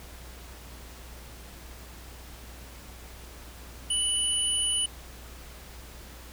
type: tone pair together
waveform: sine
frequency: 2969 / 9618 Hz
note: F#7 / D9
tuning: +5 / +40 cents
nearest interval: octave + minor sixth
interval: 2035 cents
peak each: -27 dBFS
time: 3.9-4.86 s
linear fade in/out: 5 ms
effects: added 60 Hz sine -45 dBFS peak until 6.32 s + pink hiss -48 dBFS RMS until 6.32 s